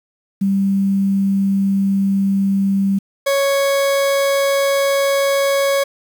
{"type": "tone pair in turn", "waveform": ["sine", "40% pulse"], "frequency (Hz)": [196, 554.4], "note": ["G3", "C#5"], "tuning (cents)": [0, 0], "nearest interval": "octave + tritone", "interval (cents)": 1800, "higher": "second", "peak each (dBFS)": -13, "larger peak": "neither", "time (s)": [[0.41, 2.99], [3.26, 5.84]], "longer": "neither", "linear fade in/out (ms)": 10, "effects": ["7-bit"]}